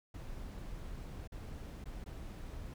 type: noise with dropouts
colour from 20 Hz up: brown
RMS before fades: -45 dBFS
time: 0.14-2.74 s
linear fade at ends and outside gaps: 5 ms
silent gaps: 1.275-1.32 / 1.842-1.856 / 2.042-2.06 s
effects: none